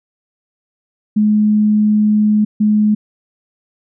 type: tone bursts at uneven times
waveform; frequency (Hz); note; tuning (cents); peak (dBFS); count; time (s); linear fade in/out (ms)
sine; 211.6; G#3; +33; -9; 2; 1.16-2.45 / 2.6-2.95; 10
effects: none